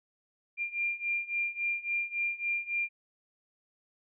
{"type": "beating tone pair", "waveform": "sine", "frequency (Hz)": [2390, 2393.6], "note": ["D7", "D7"], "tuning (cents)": [30, 32], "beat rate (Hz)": 3.6, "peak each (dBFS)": [-34, -32], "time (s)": [0.57, 2.89], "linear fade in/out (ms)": 50, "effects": []}